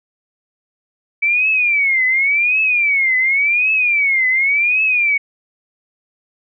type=tone with vibrato; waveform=sine; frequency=2290 Hz; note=D7; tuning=44 cents flat; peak=-12 dBFS; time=1.22-5.18 s; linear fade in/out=10 ms; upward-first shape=triangle; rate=0.9 Hz; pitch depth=230 cents each way; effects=none